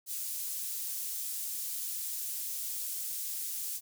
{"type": "high-pass noise", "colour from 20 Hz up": "pink", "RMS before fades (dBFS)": -37, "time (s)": [0.06, 3.81], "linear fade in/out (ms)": 50, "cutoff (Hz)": 9000, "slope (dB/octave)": 12, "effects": []}